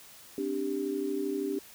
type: chord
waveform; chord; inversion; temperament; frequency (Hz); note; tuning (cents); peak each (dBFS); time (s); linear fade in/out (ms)
sine; C suspended second; none; just; 261.6 / 294.3 / 392.4; C4 / D4 / G4; 0 / +4 / +2; -37 / -33 / -32; 0.38-1.59; 2
effects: white hiss -52 dBFS RMS until 1.74 s